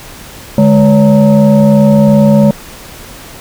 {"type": "tone with frequency modulation", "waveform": "sine", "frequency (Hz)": 210, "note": "G#3", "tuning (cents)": 19, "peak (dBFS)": -3, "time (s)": [0.58, 2.51], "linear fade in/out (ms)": 2, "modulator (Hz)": 357, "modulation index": 0.97, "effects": ["pink hiss -31 dBFS RMS until 3.4 s"]}